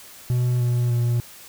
triangle tone with pitch steps, 123.47 / 121.56 / 119.68 Hz, B2 / B2 / A#2, 0 / -27 / +46 cents, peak -16 dBFS, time 0.3-1.2 s, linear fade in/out 0 ms, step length 300 ms, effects white hiss -44 dBFS RMS until 1.48 s

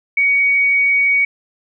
sine tone with frequency modulation, 2247 Hz, C#7, 23 cents sharp, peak -11 dBFS, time 0.17-1.25 s, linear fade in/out 5 ms, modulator 47.2 Hz, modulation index 0.27, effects none

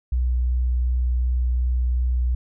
sine tone with vibrato, 61.74 Hz, B1, in tune, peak -18 dBFS, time 0.12-2.35 s, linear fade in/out 5 ms, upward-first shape sine, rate 2.7 Hz, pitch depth 9 cents each way, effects none

